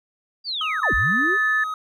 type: linear two-way sweep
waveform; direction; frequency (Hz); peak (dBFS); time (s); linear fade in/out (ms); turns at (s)
sine; down then up; 4809 to 38 to 422.6; -24; 0.44-1.38; 50; 0.94
type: tone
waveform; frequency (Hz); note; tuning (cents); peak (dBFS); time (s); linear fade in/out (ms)
triangle; 1263; D#6; +26; -23; 0.61-1.74; 2
type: tone with pitch glide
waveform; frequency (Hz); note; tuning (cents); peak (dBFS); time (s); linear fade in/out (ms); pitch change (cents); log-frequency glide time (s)
sine; 1760 to 1746.8; A6 to A6; 0 to -13; -18; 0.83-1.64; 5; -13; 1.03-1.44
effects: none